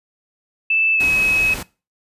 sine tone with pitch glide, 2637 to 2557 Hz, E7 to D#7, 0 to +47 cents, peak -14 dBFS, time 0.7-1.54 s, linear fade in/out 5 ms, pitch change -53 cents, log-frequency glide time 0.94-1.05 s
pink noise, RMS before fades -29 dBFS, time 1-1.63 s, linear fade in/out 5 ms
effects noise-tail reverb RT60 0.3 s tail -20 dB re dry + resampled to 32000 Hz

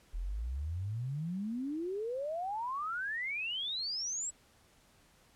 sine exponential sweep, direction up, 39.49 to 7920 Hz, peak -34 dBFS, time 0.13-4.31 s, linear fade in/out 20 ms, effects pink hiss -65 dBFS RMS until 5.35 s + low-pass 12000 Hz 12 dB/octave

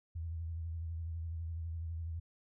sine tone with vibrato, 82.41 Hz, E2, in tune, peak -37 dBFS, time 0.15-2.2 s, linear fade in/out 10 ms, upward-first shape sine, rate 12 Hz, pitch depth 53 cents each way, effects none

